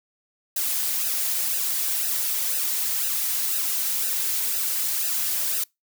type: noise with flanger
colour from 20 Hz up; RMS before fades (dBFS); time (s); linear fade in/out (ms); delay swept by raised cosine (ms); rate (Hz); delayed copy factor
blue; -25; 0.56-5.64; 5; 0.89 to 3.69; 2; -0.85
effects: noise-tail reverb RT60 0.2 s tail -26 dB re dry